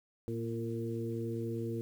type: harmonic tone with a mistuned harmonic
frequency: 114.6 Hz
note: A#2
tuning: 29 cents flat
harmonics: 1 / 2 / 3 / 4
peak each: -38 / -40 / -39 / -41 dBFS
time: 0.28-1.81 s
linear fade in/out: 0 ms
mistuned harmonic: 2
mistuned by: +34 cents
effects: 10-bit